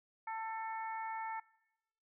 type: harmonic tone with a mistuned harmonic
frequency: 445.6 Hz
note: A4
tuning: 22 cents sharp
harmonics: 2 / 3 / 4 / 5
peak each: -39 / -48 / -50 / -50 dBFS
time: 0.27-1.4 s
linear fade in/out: 5 ms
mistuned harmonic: 5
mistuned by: -22 cents
effects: noise-tail reverb RT60 1.0 s tail -23 dB re dry